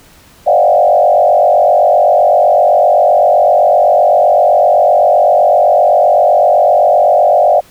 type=tone with frequency modulation; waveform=sine; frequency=659.3 Hz; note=E5; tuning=in tune; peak=-5 dBFS; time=0.46-7.61 s; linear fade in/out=20 ms; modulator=47.8 Hz; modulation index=2.1; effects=pink hiss -43 dBFS RMS until 7.7 s